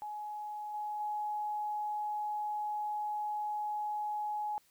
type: tone with level steps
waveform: sine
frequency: 841 Hz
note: G#5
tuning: 22 cents sharp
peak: -38 / -35 / -33 dBFS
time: 0.02-4.58 s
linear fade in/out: 0 ms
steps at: 0.74 / 1 s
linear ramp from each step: 2 ms
effects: white hiss -68 dBFS RMS until 4.7 s